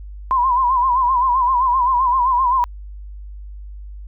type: tone with vibrato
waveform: sine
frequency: 1012 Hz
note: B5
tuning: 42 cents sharp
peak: -13 dBFS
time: 0.31-2.64 s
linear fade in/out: 0 ms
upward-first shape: sine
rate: 7.7 Hz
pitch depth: 93 cents each way
effects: added 50 Hz sine -31 dBFS peak until 4.07 s